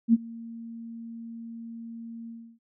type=tone with ADSR envelope; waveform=sine; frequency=230 Hz; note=A#3; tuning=23 cents flat; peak=-13 dBFS; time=0.08-2.59 s; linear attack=55 ms; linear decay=31 ms; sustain=-24 dB; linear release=310 ms; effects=none